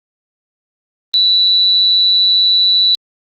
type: tone with amplitude modulation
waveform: sine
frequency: 3951 Hz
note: B7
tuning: in tune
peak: -6 dBFS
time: 1.14-2.95 s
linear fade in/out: 0 ms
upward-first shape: sine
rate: 185 Hz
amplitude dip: 45%
effects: Opus 32 kbps